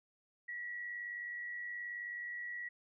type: tone with amplitude modulation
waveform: sine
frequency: 1927 Hz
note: B6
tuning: 43 cents flat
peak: -38 dBFS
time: 0.48-2.69 s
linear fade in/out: 10 ms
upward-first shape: sine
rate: 98.9 Hz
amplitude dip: 45%
effects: none